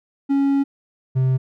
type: tone pair in turn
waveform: triangle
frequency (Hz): 277.2 / 130.29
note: C#4 / C3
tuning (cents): 0 / -7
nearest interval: octave + minor second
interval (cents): 1307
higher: first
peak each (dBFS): -13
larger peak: neither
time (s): 0.29-0.64 / 1.15-1.38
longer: first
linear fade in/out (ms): 20
effects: none